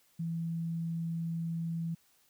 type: tone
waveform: sine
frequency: 166 Hz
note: E3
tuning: 12 cents sharp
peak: -32 dBFS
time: 0.19-1.95 s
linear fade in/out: 10 ms
effects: white hiss -68 dBFS RMS until 2.29 s